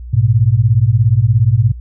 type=beating tone pair; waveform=sine; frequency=104.7 / 121.7 Hz; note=G#2 / B2; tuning=+15 / -25 cents; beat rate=17 Hz; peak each=-11 dBFS; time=0.13-1.72 s; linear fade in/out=10 ms; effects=added 60 Hz sine -26 dBFS peak until 1.8 s